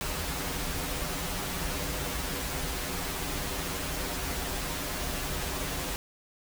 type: noise with comb filter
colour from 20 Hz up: pink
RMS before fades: -33 dBFS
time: 0.01-5.96 s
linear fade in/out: 0 ms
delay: 9.1 ms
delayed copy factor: -0.95
effects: none